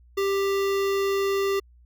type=tone with notch filter; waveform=square; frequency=394 Hz; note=G4; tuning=9 cents sharp; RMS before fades=-24 dBFS; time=0.17-1.6 s; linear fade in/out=10 ms; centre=8800 Hz; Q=1.4; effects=added 60 Hz sine -51 dBFS peak until 1.85 s

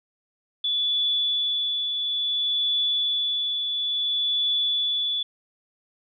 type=tone with tremolo; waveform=sine; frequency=3447 Hz; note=A7; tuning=36 cents flat; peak=-20 dBFS; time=0.64-5.23 s; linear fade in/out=5 ms; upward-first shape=triangle; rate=0.58 Hz; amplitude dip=40%; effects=none

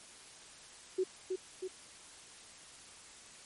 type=tone with echo; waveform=sine; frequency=373.2 Hz; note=F#4; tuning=15 cents sharp; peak=-28 dBFS; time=0.98-1.04 s; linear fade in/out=10 ms; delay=320 ms; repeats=2; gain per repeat=-4 dB; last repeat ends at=1.68 s; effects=white hiss -54 dBFS RMS until 3.45 s + MP3 48 kbps

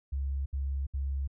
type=tone bursts; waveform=sine; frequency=68.5 Hz; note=C#2; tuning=20 cents flat; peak=-29 dBFS; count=3; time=0.12-1.276 s; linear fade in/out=10 ms; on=340 ms; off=68 ms; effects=none

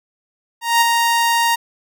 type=tone with ADSR envelope; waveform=sawtooth; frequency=932.3 Hz; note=A#5; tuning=in tune; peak=-6 dBFS; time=0.61-1.56 s; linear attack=200 ms; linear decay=23 ms; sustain=-4 dB; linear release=15 ms; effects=none

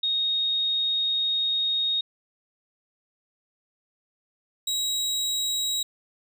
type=tone pair in turn; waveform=sine / 30% pulse; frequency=3729 / 3838 Hz; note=A#7 / A#7; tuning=0 / +50 cents; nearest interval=unison; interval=50 cents; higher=second; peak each=-22 dBFS; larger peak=neither; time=0.03-2.01 / 4.67-5.83 s; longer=first; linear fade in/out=5 ms; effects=none

